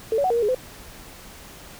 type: tone with pitch steps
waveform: sine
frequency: 446 / 565 / 743 / 467.3 / 472.4 / 417.3 / 509 Hz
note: A4 / C#5 / F#5 / A#4 / A#4 / G#4 / C5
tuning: +23 / +33 / +7 / +4 / +23 / +8 / -48 cents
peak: -18 dBFS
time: 0.12-0.547 s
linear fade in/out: 2 ms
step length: 61 ms
effects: pink hiss -43 dBFS RMS until 1.79 s